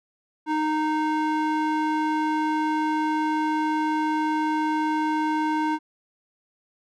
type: tone with band-pass filter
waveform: square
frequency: 309.1 Hz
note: D#4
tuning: 11 cents flat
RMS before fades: -24 dBFS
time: 0.46-5.79 s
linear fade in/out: 50 ms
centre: 820 Hz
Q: 1.2
effects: none